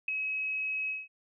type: tone with ADSR envelope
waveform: sine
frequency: 2557 Hz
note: D#7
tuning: 47 cents sharp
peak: -23 dBFS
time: 0.08-1.08 s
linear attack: 5 ms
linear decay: 3 ms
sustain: -7 dB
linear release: 190 ms
effects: none